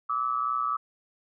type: tone pair together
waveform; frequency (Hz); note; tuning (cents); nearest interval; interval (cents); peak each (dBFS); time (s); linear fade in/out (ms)
sine; 1163 / 1286.5; D6 / E6; -17 / -43; major second; 174; -28; 0.09-0.77; 10
effects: none